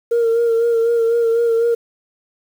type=tone with vibrato; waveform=sine; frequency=463 Hz; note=A#4; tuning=12 cents flat; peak=-11 dBFS; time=0.11-1.75 s; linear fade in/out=10 ms; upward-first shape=sine; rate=4 Hz; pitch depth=31 cents each way; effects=tanh soft clip ceiling -10 dBFS + 7-bit